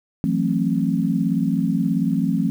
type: chord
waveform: sine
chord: F# half-diminished seventh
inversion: third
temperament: just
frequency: 166.5 / 185 / 222 / 266.4 Hz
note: E3 / F#3 / A3 / C4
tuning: +18 / 0 / +16 / +31 cents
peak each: -23 dBFS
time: 0.24-2.5 s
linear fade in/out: 0 ms
effects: 8-bit